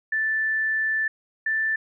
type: tone pair in turn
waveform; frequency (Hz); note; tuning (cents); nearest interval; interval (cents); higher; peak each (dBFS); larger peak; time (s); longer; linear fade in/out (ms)
sine; 1760 / 1766.2; A6 / A6; 0 / +6; unison; 6; second; -21; neither; 0.12-1.08 / 1.46-1.76; first; 5
effects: none